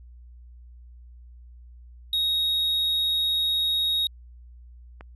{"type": "tone", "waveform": "triangle", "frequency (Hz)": 3764, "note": "A#7", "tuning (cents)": 16, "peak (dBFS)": -20, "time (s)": [2.13, 4.07], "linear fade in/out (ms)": 2}
{"type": "click", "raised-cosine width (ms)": 0.5, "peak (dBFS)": -27, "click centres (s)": 5.009}
{"effects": ["added 60 Hz sine -44 dBFS peak until 5.15 s", "resampled to 32000 Hz"]}